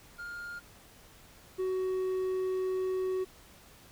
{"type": "tone pair in turn", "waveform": "triangle", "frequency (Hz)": [1411, 373.7], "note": ["F6", "F#4"], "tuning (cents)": [17, 17], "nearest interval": "octave + major seventh", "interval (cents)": 2300, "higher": "first", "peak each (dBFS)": [-37, -27], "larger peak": "second", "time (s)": [[0.18, 0.6], [1.58, 3.25]], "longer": "second", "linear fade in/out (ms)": 20, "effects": ["pink hiss -56 dBFS RMS until 3.91 s"]}